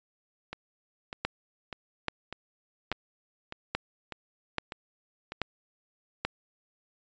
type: two click trains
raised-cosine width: 0.3 ms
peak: -21 / -12 dBFS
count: 9 / 7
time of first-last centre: 0.53-5.32 / 1.25-6.25 s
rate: 1.67 / 1.2 Hz
effects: resampled to 16000 Hz